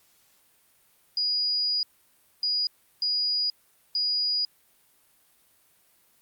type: tone bursts at uneven times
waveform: sine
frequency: 4900 Hz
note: D#8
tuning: 27 cents flat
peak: -23 dBFS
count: 4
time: 1.17-1.83 / 2.43-2.67 / 3.02-3.5 / 3.95-4.45 s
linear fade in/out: 2 ms
effects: white hiss -63 dBFS RMS until 6.21 s + Opus 48 kbps